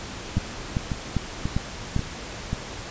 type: two click trains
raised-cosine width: 5 ms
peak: -10 / -13 dBFS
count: 5 / 5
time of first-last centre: 0.37-1.964 / 0.38-2.531 s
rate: 2.51 / 1.86 Hz
effects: pink hiss -36 dBFS RMS until 2.9 s + resampled to 16000 Hz